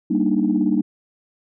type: chord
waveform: sine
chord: Eb major seventh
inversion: first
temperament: equal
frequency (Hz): 196 / 233.1 / 293.7 / 311.1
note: G3 / Bb3 / D4 / Eb4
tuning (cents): 0 / 0 / 0 / 0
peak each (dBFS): -21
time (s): 0.1-0.82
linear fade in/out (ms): 10
effects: tanh soft clip ceiling -7 dBFS